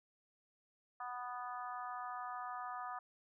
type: harmonic tone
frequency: 246.9 Hz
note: B3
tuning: in tune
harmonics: 3 / 4 / 5 / 6 / 7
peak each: -46 / -48 / -45 / -55 / -56 dBFS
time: 1-2.99 s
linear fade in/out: 5 ms
effects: none